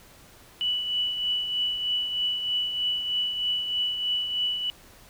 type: tone with tremolo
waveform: sine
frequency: 2960 Hz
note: F#7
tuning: in tune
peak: -22 dBFS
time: 0.61-4.7 s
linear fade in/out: 0 ms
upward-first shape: triangle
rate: 3.2 Hz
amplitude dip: 55%
effects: pink hiss -52 dBFS RMS until 5.09 s